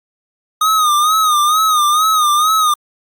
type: tone with vibrato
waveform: square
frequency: 1237 Hz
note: D#6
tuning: 10 cents flat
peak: -11 dBFS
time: 0.61-2.74 s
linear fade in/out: 5 ms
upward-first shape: sine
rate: 2.2 Hz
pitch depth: 78 cents each way
effects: Opus 48 kbps